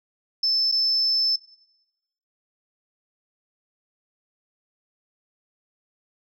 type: tone with dropouts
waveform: sine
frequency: 5270 Hz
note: E8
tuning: 1 cent flat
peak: -18 dBFS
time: 0.43-1.36 s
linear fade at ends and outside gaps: 5 ms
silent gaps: 0.716-0.722 s
effects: noise-tail reverb RT60 1.0 s tail -22 dB re dry + tanh soft clip ceiling -14 dBFS